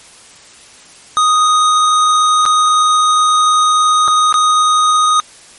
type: tone with dropouts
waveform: square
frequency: 1244.5 Hz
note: D#6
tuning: in tune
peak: -9 dBFS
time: 1.17-5.2 s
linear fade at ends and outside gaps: 0 ms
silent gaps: 2.454-2.461 / 4.078-4.082 / 4.326-4.341 s
effects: white hiss -40 dBFS RMS until 5.58 s + MP3 48 kbps